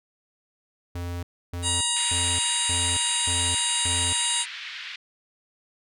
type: tone bursts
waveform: square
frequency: 87.31 Hz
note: F2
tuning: in tune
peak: -30 dBFS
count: 6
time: 0.95-4.13 s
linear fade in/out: 5 ms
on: 280 ms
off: 300 ms
type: harmonic tone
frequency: 951 Hz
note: A#5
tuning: 34 cents sharp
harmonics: 1 / 2 / 3 / 4 / 5 / 7 / 8 / 9 / 10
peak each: -35 / -39 / -31 / -28 / -37 / -34 / -30 / -34 / -28 dBFS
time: 1.62-4.46 s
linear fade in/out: 50 ms
type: band-pass noise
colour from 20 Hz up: pink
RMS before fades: -37 dBFS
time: 1.96-4.96 s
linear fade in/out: 5 ms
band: 1800 to 3900 Hz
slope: 24 dB/octave
effects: none